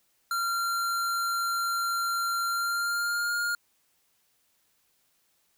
square tone with pitch glide, 1378 to 1415.9 Hz, F6 to F6, -24 to +23 cents, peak -27 dBFS, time 0.31-3.55 s, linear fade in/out 2 ms, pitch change +47 cents, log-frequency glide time 2.47-3.36 s, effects white hiss -70 dBFS RMS until 5.57 s

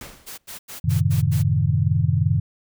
pink noise with exponential decay, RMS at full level -34 dBFS, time 0.01-0.47 s, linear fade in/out 2 ms, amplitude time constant 100 ms
white noise bursts, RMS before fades -36 dBFS, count 6, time 0.26-1.43 s, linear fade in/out 20 ms, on 120 ms, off 90 ms
sine chord, F# diminished seventh, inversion none, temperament equal with one note detuned, 92.5 / 110 / 133.18 / 155.56 Hz, F#2 / A2 / C3 / Eb3, 0 / 0 / +31 / 0 cents, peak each -22 dBFS, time 0.84-2.4 s, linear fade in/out 10 ms
effects none

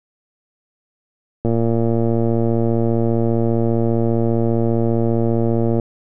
click train, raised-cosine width 2 ms, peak -6 dBFS, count 501, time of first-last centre 1.45-5.798 s, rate 115 Hz, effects none

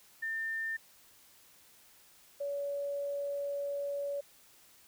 sine tone pair in turn, 1800 / 567 Hz, A6 / C#5, +39 / +39 cents, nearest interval octave + minor sixth, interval 2000 cents, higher first, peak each -33 / -33 dBFS, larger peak neither, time 0.22-0.77 / 2.4-4.21 s, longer second, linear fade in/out 10 ms, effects white hiss -61 dBFS RMS until 4.87 s

